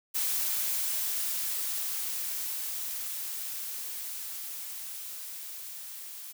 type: noise with level ramp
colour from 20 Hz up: blue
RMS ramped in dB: -29 to -43 dBFS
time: 0.14-6.33 s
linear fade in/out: 20 ms
effects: none